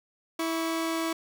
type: tone pair together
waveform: sawtooth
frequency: 327.5 / 1122.8 Hz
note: E4 / C#6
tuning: -11 / +22 cents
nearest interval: octave + major sixth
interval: 2133 cents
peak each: -24 / -32 dBFS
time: 0.39-1.13 s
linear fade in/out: 5 ms
effects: none